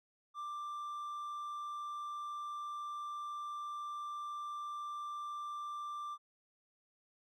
triangle tone, 1181 Hz, D6, 9 cents sharp, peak -38 dBFS, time 0.34-6.18 s, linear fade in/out 50 ms, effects none

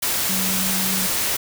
sine tone in noise, 188.9 Hz, F#3, 36 cents sharp, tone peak -26 dBFS, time 0.29-1.07 s, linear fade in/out 10 ms, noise white, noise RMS -22 dBFS, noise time 0.02-1.37 s, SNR -7 dB, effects none

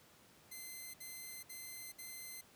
5% pulse tone bursts, 2066 Hz, C7, 22 cents flat, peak -37 dBFS, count 4, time 0.51-2.413 s, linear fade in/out 10 ms, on 430 ms, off 61 ms, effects pink hiss -64 dBFS RMS until 2.55 s + high-pass 100 Hz 12 dB/octave

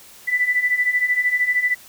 sine beating tone pair, 1975.5 / 1988.5 Hz, B6 / B6, 0 / +11 cents, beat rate 13 Hz, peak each -22 / -18 dBFS, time 0.27-1.75 s, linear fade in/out 20 ms, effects white hiss -45 dBFS RMS until 1.88 s

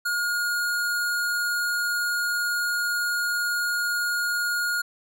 square tone, 1431 Hz, F6, 42 cents sharp, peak -24 dBFS, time 0.05-4.82 s, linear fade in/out 10 ms, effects none

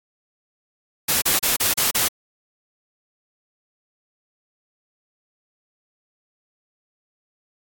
white noise bursts, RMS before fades -19 dBFS, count 6, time 1.08-2.085 s, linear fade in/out 10 ms, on 140 ms, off 33 ms, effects AAC 64 kbps

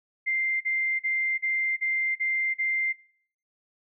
sine tone bursts, 2093 Hz, C7, in tune, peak -23 dBFS, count 7, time 0.26-2.932 s, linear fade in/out 20 ms, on 350 ms, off 37 ms, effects noise-tail reverb RT60 0.6 s tail -24 dB re dry

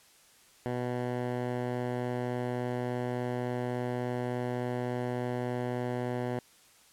10% pulse tone with low-pass filter, 123.47 Hz, B2, in tune, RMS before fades -33 dBFS, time 0.66-6.39 s, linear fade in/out 0 ms, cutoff 1800 Hz, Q 0.54, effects white hiss -60 dBFS RMS until 6.92 s + low-pass 11000 Hz 12 dB/octave

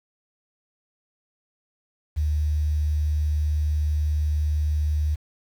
sine tone with quantisation, 75.5 Hz, D2, 48 cents sharp, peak -20 dBFS, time 2.16-5.16 s, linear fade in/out 20 ms, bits 8, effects none

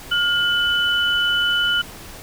sine tone pair together, 1420 / 2993 Hz, F6 / F#7, +28 / +19 cents, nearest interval octave + minor second, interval 1291 cents, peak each -19 dBFS, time 0.11-1.82 s, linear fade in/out 10 ms, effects pink hiss -38 dBFS RMS until 2.22 s

